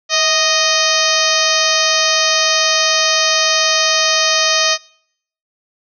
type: harmonic tone with a mistuned harmonic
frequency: 621 Hz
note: D#5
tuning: 3 cents flat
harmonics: 1 / 2 / 3 / 4 / 5 / 6 / 7 / 8 / 9 / 10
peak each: -21 / -21 / -21 / -21 / -21 / -21 / -21 / -21 / -21 / -21 dBFS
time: 0.09-4.78 s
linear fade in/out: 50 ms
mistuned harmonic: 1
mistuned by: +55 cents
effects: noise-tail reverb RT60 0.7 s tail -25 dB re dry